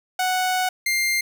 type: tone pair in turn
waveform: sawtooth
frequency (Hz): 740 / 2100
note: F#5 / C7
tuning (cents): 0 / +6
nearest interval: octave + tritone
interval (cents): 1806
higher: second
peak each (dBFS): -16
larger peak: neither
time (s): 0.19-0.69 / 0.86-1.21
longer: first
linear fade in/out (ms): 5
effects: none

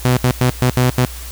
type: tone bursts at uneven times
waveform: sawtooth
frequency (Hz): 125.7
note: B2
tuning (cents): +31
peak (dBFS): -7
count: 6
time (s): 0.05-0.17 / 0.24-0.31 / 0.41-0.5 / 0.62-0.7 / 0.77-0.9 / 0.98-1.05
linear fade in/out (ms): 0
effects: added 60 Hz sine -29 dBFS peak until 1.31 s + white hiss -34 dBFS RMS until 1.31 s

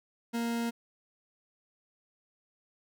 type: tone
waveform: 40% pulse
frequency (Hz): 233.4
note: A#3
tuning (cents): +2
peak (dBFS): -29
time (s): 0.33-0.71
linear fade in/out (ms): 20
effects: none

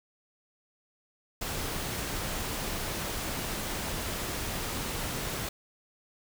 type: noise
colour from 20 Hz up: pink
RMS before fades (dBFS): -34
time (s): 1.41-5.49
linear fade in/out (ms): 5
effects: none

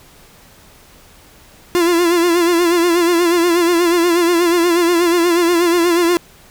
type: tone with vibrato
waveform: 45% pulse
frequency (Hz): 344.3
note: F4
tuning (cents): -25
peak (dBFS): -11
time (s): 1.75-6.17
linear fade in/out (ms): 0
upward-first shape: sine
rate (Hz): 8.3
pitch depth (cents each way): 63
effects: pink hiss -45 dBFS RMS until 6.5 s

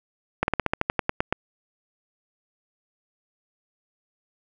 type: slowing click train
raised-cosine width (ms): 0.5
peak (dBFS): -6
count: 12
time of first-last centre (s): 0.43-1.326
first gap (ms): 51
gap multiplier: 1.09
effects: none

